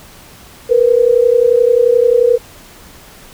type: tone pair together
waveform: sine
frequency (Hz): 464.7 / 496.1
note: A#4 / B4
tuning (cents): -5 / +8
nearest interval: minor second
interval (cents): 113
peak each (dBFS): -10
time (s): 0.69-2.38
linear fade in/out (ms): 20
effects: pink hiss -39 dBFS RMS until 3.33 s